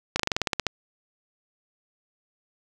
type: slowing click train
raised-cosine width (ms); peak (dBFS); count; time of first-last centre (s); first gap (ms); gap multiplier
0.2; -6; 11; 0.16-0.667; 35; 1.08
effects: none